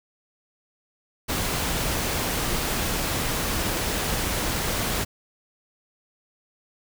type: noise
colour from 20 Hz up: pink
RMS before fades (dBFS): -26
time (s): 1.28-5.05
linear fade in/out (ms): 20
effects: none